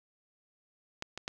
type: clicks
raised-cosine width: 0.2 ms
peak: -19 / -22 / -18 dBFS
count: 3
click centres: 1.024 / 1.176 / 1.279 s
effects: none